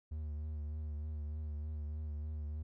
triangle tone with vibrato, 75.7 Hz, D#2, 47 cents flat, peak -36 dBFS, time 0.11-2.63 s, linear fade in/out 10 ms, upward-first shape triangle, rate 3.3 Hz, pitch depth 48 cents each way, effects none

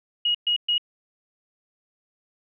sine tone bursts, 2890 Hz, F#7, 41 cents flat, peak -19 dBFS, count 3, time 0.25-0.781 s, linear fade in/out 5 ms, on 97 ms, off 120 ms, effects none

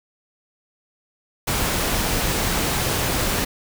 pink noise, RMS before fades -22 dBFS, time 1.47-3.45 s, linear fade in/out 10 ms, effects none

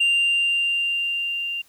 sine tone with level ramp, 2786 Hz, F7, 5 cents flat, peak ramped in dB -13 to -25 dBFS, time 0-1.62 s, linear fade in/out 10 ms, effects tanh soft clip ceiling -15 dBFS + white hiss -57 dBFS RMS until 1.68 s

